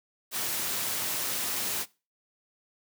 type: noise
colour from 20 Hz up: white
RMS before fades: -31 dBFS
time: 0.31-1.86 s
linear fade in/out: 50 ms
effects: noise-tail reverb RT60 0.3 s tail -21 dB re dry + high-pass 100 Hz 12 dB/octave